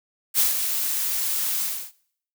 blue noise with ADSR envelope, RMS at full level -18 dBFS, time 0.34-1.92 s, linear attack 50 ms, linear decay 140 ms, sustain -7 dB, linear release 300 ms, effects noise-tail reverb RT60 0.6 s tail -20 dB re dry

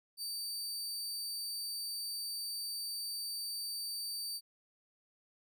sawtooth tone, 4618 Hz, D8, 30 cents flat, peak -35 dBFS, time 0.17-4.41 s, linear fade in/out 50 ms, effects none

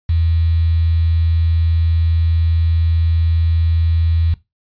sine tone with quantisation, 82.41 Hz, E2, in tune, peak -12 dBFS, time 0.09-4.34 s, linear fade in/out 5 ms, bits 6, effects noise-tail reverb RT60 0.2 s tail -18 dB re dry + resampled to 11025 Hz

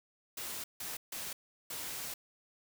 white noise bursts at uneven times, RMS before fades -41 dBFS, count 4, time 0.37-0.64 / 0.8-0.97 / 1.12-1.33 / 1.7-2.14 s, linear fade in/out 5 ms, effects none

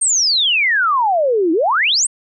sine exponential two-way sweep, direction down then up, 8870 to 310 to 8870 Hz, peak -12 dBFS, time 0.01-2.07 s, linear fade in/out 10 ms, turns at 1.52 s, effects none

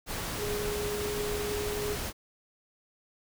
sine tone in noise, 415.3 Hz, G#4, in tune, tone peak -32 dBFS, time 0.37-1.98 s, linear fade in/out 50 ms, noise pink, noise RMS -35 dBFS, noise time 0.06-2.13 s, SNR 0 dB, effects none

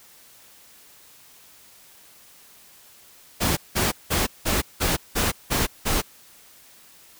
pink noise bursts, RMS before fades -22 dBFS, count 8, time 3.4-6.02 s, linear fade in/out 20 ms, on 170 ms, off 180 ms, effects white hiss -51 dBFS RMS until 7.19 s

